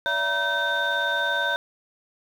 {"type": "tone cluster", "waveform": "sine", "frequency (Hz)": [574, 672, 950, 1537, 3636], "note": ["D5", "E5", "A#5", "G6", "A#7"], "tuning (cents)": [-40, 33, 33, -35, -44], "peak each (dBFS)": [-30, -31, -29, -23, -29], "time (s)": [0.06, 1.56], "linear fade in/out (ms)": 0, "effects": ["tanh soft clip ceiling -15 dBFS", "8-bit"]}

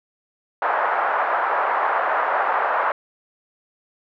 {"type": "band-pass noise", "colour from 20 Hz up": "pink", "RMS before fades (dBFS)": -21, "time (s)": [0.62, 2.92], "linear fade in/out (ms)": 2, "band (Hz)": [650, 1500], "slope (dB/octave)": 24, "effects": []}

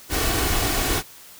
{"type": "noise with comb filter", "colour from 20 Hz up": "pink", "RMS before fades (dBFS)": -22, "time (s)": [0.09, 1.03], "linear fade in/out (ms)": 50, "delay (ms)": 2.7, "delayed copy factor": 0.5, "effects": ["white hiss -45 dBFS RMS until 1.39 s"]}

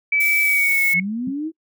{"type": "tone with pitch glide", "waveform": "sine", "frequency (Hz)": [2300, 2192], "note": ["D7", "C#7"], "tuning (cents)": [-37, -20], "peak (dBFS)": -15, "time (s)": [0.12, 1], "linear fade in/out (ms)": 5, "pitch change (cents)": -83, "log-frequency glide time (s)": [0.43, 0.82]}
{"type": "noise", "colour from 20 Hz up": "violet", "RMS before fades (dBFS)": -27, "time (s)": [0.2, 0.94], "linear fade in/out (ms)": 5}
{"type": "linear sweep", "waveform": "sine", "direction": "up", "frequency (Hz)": [164.1, 329.6], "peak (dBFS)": -22, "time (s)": [0.93, 1.52], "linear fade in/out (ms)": 50}
{"type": "tone with exponential decay", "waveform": "sine", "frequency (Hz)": 196, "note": "G3", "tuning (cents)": 0, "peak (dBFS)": -21, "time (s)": [1.27, 1.36], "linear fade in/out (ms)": 5, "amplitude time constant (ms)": 18}
{"effects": ["noise-tail reverb RT60 0.1 s tail -23 dB re dry"]}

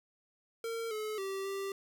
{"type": "tone with pitch steps", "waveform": "square", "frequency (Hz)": [457.3, 429.6, 388.1, 392.1], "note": ["A#4", "A4", "G4", "G4"], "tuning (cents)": [-33, -41, -17, 0], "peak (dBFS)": -36, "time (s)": [0.64, 1.72], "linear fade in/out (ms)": 2, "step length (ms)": 270, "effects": []}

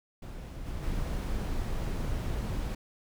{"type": "noise with level steps", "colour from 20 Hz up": "brown", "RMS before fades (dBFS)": [-40, -36, -32], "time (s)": [0.22, 2.75], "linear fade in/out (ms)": 5, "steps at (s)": [0.65, 0.82], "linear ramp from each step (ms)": 20, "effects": []}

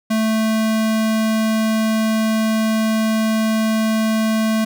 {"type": "tone", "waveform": "square", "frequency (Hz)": 220, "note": "A3", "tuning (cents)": 0, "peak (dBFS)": -16, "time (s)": [0.1, 4.65], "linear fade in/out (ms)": 10, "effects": []}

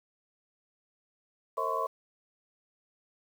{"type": "tone cluster", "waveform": "sine", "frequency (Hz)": [454.8, 535, 645, 1031, 1110], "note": ["A#4", "C5", "E5", "C6", "C#6"], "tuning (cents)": [-43, 38, -38, -26, 2], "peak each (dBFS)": [-37, -37, -36, -33, -33], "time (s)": [1.57, 1.87], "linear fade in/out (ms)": 10, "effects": ["9-bit"]}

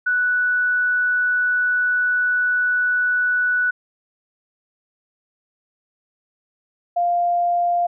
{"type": "tone pair in turn", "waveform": "sine", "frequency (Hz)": [1480, 698.5], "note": ["F#6", "F5"], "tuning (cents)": [0, 0], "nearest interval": "octave + minor second", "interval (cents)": 1300, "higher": "first", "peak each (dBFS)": -16, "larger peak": "neither", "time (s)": [[0.06, 3.71], [6.96, 7.87]], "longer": "first", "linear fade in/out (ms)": 10, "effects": []}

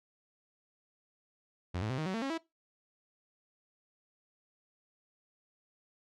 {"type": "tone with pitch steps", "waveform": "sawtooth", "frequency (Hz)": [89.8, 108.03, 129.96, 156.35, 188.09, 226.3, 272.2, 327.5], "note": ["F2", "A2", "C3", "D#3", "F#3", "A3", "C#4", "E4"], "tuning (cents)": [49, -31, -11, 9, 29, 49, -31, -11], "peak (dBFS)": -29, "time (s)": [1.74, 2.38], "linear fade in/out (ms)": 10, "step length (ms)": 80, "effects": ["noise-tail reverb RT60 0.2 s tail -20 dB re dry", "low-pass 5000 Hz 12 dB/octave"]}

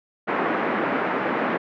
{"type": "band-pass noise", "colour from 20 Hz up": "pink", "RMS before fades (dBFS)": -24, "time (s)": [0.27, 1.58], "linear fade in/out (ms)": 20, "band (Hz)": [220, 2000], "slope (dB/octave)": 24, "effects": []}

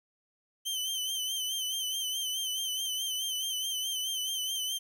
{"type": "tone with vibrato", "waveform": "sawtooth", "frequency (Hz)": 3083, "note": "G7", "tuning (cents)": -29, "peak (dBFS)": -28, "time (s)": [0.65, 4.79], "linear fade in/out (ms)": 20, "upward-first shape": "sine", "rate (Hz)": 4.7, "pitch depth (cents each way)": 59, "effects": ["11-bit"]}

